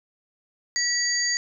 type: tone cluster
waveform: sine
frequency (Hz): 1932 / 4661 / 6670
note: B6 / D8 / G#8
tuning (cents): -39 / -14 / +7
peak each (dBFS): -26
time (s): 0.76-1.37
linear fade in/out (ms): 0
effects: none